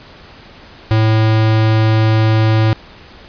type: tone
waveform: square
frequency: 110 Hz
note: A2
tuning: in tune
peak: -10 dBFS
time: 0.91-2.73 s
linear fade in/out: 0 ms
effects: pink hiss -39 dBFS RMS until 3.28 s + resampled to 11025 Hz